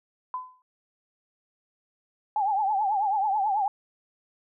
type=tone with exponential decay; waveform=sine; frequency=1013 Hz; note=B5; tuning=44 cents sharp; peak=-26 dBFS; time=0.34-0.62 s; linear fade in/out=1 ms; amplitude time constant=60 ms
type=tone with vibrato; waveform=sine; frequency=817 Hz; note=G#5; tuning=29 cents flat; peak=-22 dBFS; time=2.36-3.68 s; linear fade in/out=2 ms; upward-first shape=triangle; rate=9.2 Hz; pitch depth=140 cents each way
effects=none